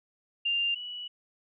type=tone pair in turn; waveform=sine; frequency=2794 / 2943 Hz; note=F7 / F#7; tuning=0 / -10 cents; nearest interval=minor second; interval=90 cents; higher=second; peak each=-25 / -36 dBFS; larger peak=first; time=0.45-0.75 / 0.75-1.08 s; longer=second; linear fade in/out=10 ms; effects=none